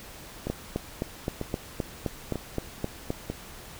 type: two click trains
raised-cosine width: 2 ms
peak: -17 / -14 dBFS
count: 4 / 11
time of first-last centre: 0.47-3.3 / 0.5-3.104 s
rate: 1.06 / 3.84 Hz
effects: pink hiss -45 dBFS RMS until 3.79 s